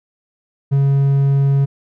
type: tone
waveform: triangle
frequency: 138.59 Hz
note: C#3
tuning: in tune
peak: -9 dBFS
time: 0.71-1.66 s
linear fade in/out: 20 ms
effects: none